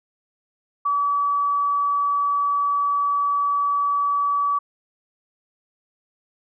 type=tone; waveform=sine; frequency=1145 Hz; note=D6; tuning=44 cents flat; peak=-18 dBFS; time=0.85-4.59 s; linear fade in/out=10 ms; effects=none